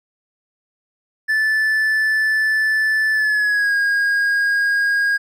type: tone with pitch glide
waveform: triangle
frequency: 1750 to 1632.8 Hz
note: A6 to G#6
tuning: -10 to -30 cents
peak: -13 dBFS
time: 1.28-5.18 s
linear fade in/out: 20 ms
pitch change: -120 cents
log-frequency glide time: 3.13-3.75 s
effects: none